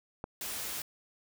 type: click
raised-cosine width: 1 ms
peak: -23 dBFS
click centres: 0.241 s
type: noise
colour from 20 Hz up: white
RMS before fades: -38 dBFS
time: 0.41-0.82 s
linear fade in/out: 2 ms
effects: none